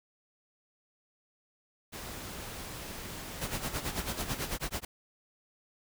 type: noise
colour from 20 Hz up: pink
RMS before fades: -42 dBFS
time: 1.92-4.52 s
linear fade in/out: 20 ms
type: noise with tremolo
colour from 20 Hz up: pink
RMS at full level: -33 dBFS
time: 3.41-4.85 s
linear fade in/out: 5 ms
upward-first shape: sine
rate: 9.1 Hz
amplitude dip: 100%
effects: none